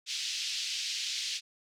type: band-pass noise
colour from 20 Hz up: white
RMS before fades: -35 dBFS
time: 0.06-1.41 s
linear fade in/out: 50 ms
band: 2600 to 5600 Hz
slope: 24 dB/octave
effects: none

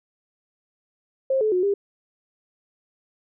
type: tone with pitch steps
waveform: sine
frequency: 532 / 431.5 / 363.9 / 401.1 Hz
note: C5 / A4 / F#4 / G4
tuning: +29 / -34 / -29 / +40 cents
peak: -18 dBFS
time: 1.3-1.74 s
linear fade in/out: 5 ms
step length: 110 ms
effects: none

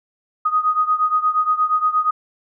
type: beating tone pair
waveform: sine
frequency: 1244.5 / 1253 Hz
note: D#6 / D#6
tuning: 0 / +12 cents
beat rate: 8.5 Hz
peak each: -17 / -20 dBFS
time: 0.45-2.11 s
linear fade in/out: 10 ms
effects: none

